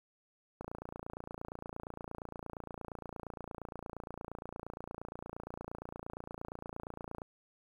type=click train; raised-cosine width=1 ms; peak=-28 dBFS; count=190; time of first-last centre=0.61-7.218 s; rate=28.6 Hz; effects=10-bit